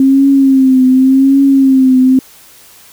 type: tone with vibrato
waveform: sine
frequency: 266.1 Hz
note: C4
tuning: 29 cents sharp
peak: -4 dBFS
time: 0-2.19 s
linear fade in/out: 2 ms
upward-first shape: triangle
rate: 0.88 Hz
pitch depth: 68 cents each way
effects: white hiss -40 dBFS RMS until 2.92 s